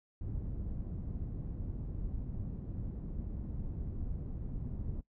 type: low-pass noise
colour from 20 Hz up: pink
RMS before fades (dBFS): -39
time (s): 0.21-5.01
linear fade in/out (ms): 5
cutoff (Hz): 190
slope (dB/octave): 12
effects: noise-tail reverb RT60 0.1 s tail -19 dB re dry